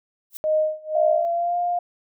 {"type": "noise with exponential growth", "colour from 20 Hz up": "violet", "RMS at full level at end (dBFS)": -29, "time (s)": [0.3, 0.37], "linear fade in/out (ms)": 0, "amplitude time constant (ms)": 15}
{"type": "tone with tremolo", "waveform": "sine", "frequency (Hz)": 620, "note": "D#5", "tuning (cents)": -6, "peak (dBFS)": -16, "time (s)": [0.44, 1.25], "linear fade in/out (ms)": 0, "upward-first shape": "sine", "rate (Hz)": 2, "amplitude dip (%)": 95}
{"type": "tone with pitch glide", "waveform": "sine", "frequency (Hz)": [682, 704], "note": ["F5", "F5"], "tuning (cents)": [-41, 14], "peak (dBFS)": -20, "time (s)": [0.95, 1.79], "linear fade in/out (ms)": 5, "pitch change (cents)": 55, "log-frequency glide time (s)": [1.32, 1.57]}
{"effects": []}